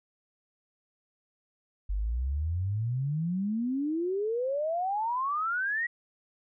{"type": "exponential sweep", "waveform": "sine", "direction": "up", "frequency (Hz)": [46.77, 1941], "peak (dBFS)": -27, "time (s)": [1.89, 5.87], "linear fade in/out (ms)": 10, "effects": []}